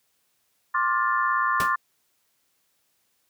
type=chord; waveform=sine; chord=D minor seventh; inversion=third; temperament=just; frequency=1057.2 / 1174.7 / 1409.6 / 1762 Hz; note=C6 / D6 / F6 / A6; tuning=+18 / 0 / +16 / +2 cents; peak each=-24 / -26 / -29 / -27 dBFS; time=0.74-1.76 s; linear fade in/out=10 ms
type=noise with exponential decay; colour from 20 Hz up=pink; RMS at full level=-25 dBFS; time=1.6-1.74 s; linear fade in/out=1 ms; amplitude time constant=29 ms
effects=white hiss -70 dBFS RMS until 3.29 s + high-pass 60 Hz 12 dB/octave